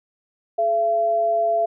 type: tone pair together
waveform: sine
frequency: 426.5 / 677 Hz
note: G#4 / E5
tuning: +46 / +46 cents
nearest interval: minor sixth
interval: 800 cents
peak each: -28 / -17 dBFS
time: 0.58-1.66 s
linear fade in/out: 10 ms
effects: none